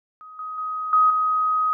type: tone with level steps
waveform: sine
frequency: 1258 Hz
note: D#6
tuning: 19 cents sharp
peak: -39 / -29 / -25 / -13 / -18 dBFS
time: 0.21-1.73 s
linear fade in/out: 0 ms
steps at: 0.39 / 0.58 / 0.93 / 1.1 s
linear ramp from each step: 2 ms
effects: none